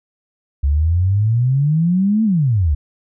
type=exponential two-way sweep; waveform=sine; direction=up then down; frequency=67.9 to 225.9 to 67.9 Hz; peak=-12 dBFS; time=0.63-2.75 s; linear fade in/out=10 ms; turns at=2.24 s; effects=none